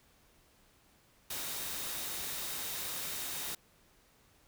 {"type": "tone in noise", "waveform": "sine", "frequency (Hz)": 3729, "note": "A#7", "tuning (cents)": 0, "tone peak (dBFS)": -50, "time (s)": [1.3, 3.55], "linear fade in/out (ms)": 5, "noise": "white", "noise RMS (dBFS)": -39, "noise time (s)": [1.3, 3.55], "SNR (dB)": -14, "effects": ["pink hiss -66 dBFS RMS until 4.47 s"]}